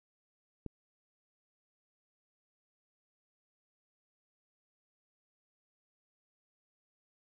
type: click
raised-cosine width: 3 ms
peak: -27 dBFS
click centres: 0.663 s
effects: none